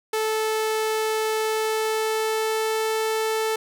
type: tone with pitch glide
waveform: sawtooth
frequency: 437.1 to 440.1 Hz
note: A4 to A4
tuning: -11 to 0 cents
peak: -18 dBFS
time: 0.13-3.56 s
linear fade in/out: 5 ms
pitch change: +11 cents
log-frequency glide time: 1.38-2.89 s
effects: none